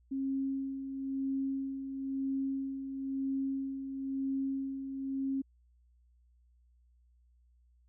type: tone with tremolo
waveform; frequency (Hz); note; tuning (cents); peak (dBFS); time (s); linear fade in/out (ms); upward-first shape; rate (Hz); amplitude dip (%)
sine; 270.1; C#4; -45; -30; 0.11-5.42; 10; sine; 1; 55
effects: added 60 Hz sine -63 dBFS peak until 7.88 s